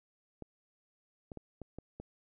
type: clicks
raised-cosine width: 2 ms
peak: -30 dBFS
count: 6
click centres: 0.423 / 1.318 / 1.373 / 1.617 / 1.786 / 2 s
effects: none